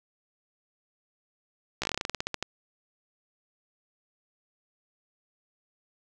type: slowing click train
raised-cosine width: 0.2 ms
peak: -12 dBFS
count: 16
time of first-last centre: 1.82-2.426 s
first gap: 15 ms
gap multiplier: 1.13
effects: none